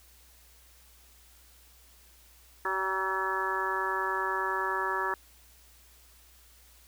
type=harmonic tone with a mistuned harmonic; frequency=190.1 Hz; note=F#3; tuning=47 cents sharp; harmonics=2 / 3 / 4 / 5 / 6 / 7 / 8 / 9; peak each=-36 / -44 / -43 / -33 / -36 / -35 / -44 / -33 dBFS; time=2.65-5.14 s; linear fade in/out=2 ms; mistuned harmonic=4; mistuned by=+35 cents; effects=added 60 Hz sine -59 dBFS peak until 6.87 s + white hiss -59 dBFS RMS until 6.87 s